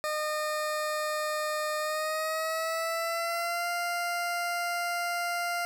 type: tone with pitch glide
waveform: 20% pulse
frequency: 610 to 696.7 Hz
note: D#5 to F5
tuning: -34 to -4 cents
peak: -24 dBFS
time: 0.04-5.65 s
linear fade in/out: 0 ms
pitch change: +230 cents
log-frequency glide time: 1.78-3.69 s
effects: none